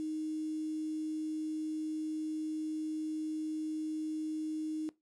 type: tone with quantisation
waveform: sine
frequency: 311.1 Hz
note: D#4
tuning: in tune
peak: -34 dBFS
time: 0-4.89 s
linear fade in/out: 0 ms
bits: 9
effects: noise-tail reverb RT60 0.2 s tail -19 dB re dry + low-pass 8000 Hz 12 dB/octave